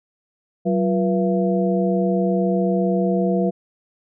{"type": "tone cluster", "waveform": "sine", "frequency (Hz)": [187.8, 350.1, 484.7, 675], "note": ["F#3", "F4", "B4", "E5"], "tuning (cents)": [26, 4, -32, 41], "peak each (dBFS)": [-19, -24, -23, -25], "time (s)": [0.65, 3.51], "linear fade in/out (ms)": 20, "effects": []}